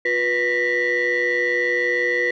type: tone cluster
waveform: sine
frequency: 357.4 / 489.6 / 1841 / 1967 Hz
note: F4 / B4 / A#6 / B6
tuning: +40 / -15 / -22 / -7 cents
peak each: -26 / -22 / -25 / -19 dBFS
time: 0.05-2.31 s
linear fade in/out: 5 ms
effects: tanh soft clip ceiling -13 dBFS